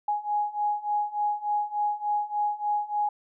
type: beating tone pair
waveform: sine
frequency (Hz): 830.6 / 834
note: G#5 / G#5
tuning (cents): 0 / +7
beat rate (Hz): 3.4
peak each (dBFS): -29 / -27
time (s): 0.08-3.09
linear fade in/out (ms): 5
effects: none